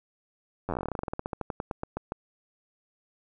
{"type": "slowing click train", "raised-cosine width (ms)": 1, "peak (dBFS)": -17, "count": 28, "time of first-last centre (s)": [0.69, 2.121], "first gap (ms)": 10, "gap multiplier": 1.11, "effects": []}